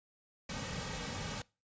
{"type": "noise with comb filter", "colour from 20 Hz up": "pink", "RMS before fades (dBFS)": -40, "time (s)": [0.49, 1.42], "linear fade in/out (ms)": 5, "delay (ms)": 2.9, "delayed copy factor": -0.7, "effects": ["noise-tail reverb RT60 0.3 s tail -23 dB re dry", "resampled to 16000 Hz"]}